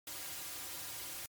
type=noise with comb filter; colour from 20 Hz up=white; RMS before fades=-44 dBFS; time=0.07-1.26 s; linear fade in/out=2 ms; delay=4.6 ms; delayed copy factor=-0.9; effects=MP3 96 kbps